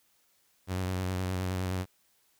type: tone with vibrato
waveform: sawtooth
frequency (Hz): 92.5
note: F#2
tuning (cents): 0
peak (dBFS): -26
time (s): 0.67-1.86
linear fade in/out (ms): 50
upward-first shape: square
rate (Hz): 9.6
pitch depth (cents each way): 26
effects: white hiss -69 dBFS RMS until 2.39 s